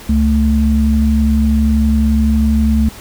sine tone pair together, 69.3 / 220 Hz, C#2 / A3, 0 / 0 cents, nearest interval octave + minor sixth, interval 2000 cents, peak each -12 dBFS, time 0.09-2.89 s, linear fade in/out 5 ms, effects pink hiss -35 dBFS RMS until 3 s

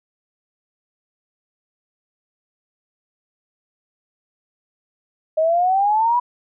sine exponential sweep, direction up, 621 to 987.8 Hz, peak -14 dBFS, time 5.37-6.2 s, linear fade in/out 10 ms, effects none

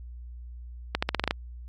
accelerating click train, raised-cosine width 0.3 ms, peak -8 dBFS, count 8, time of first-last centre 0.95-1.309 s, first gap 75 ms, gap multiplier 0.87, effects added 60 Hz sine -39 dBFS peak until 1.68 s + AAC 48 kbps

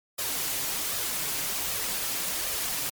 white noise with flanger, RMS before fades -30 dBFS, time 0.18-2.9 s, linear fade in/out 10 ms, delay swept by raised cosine 1.6 to 7.5 ms, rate 1.3 Hz, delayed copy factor +0.55, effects MP3 96 kbps

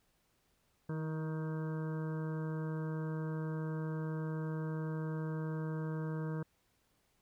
harmonic tone with a mistuned harmonic, 157.2 Hz, D#3, 18 cents sharp, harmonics 1 / 2 / 3 / 4 / 6 / 7 / 8 / 9 / 10, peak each -36 / -45 / -45 / -54 / -53 / -56 / -57 / -60 / -54 dBFS, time 0.89-6.43 s, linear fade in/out 5 ms, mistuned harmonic 2, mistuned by +24 cents, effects pink hiss -75 dBFS RMS until 7.21 s

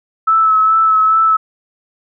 sine tone with vibrato, 1304 Hz, E6, 19 cents flat, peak -8 dBFS, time 0.27-1.37 s, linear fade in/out 10 ms, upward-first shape sine, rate 2.4 Hz, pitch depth 21 cents each way, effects none

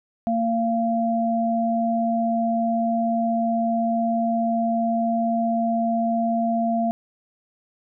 sine tone pair together, 229.3 / 687 Hz, A#3 / F5, -28 / -29 cents, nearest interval octave + perfect fifth, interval 1899 cents, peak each -22 dBFS, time 0.27-6.91 s, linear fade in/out 0 ms, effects none

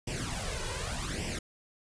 pink noise with flanger, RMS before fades -35 dBFS, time 0.07-1.39 s, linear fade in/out 5 ms, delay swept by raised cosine 0.37 to 2.07 ms, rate 0.85 Hz, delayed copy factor +0.75, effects resampled to 22050 Hz

